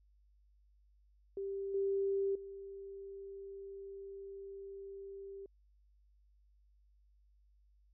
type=tone with level steps; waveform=sine; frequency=393 Hz; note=G4; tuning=4 cents sharp; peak=-37 / -31 / -45 dBFS; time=1.37-5.46 s; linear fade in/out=2 ms; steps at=1.74 / 2.35 s; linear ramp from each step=5 ms; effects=added 50 Hz sine -65 dBFS peak until 7.93 s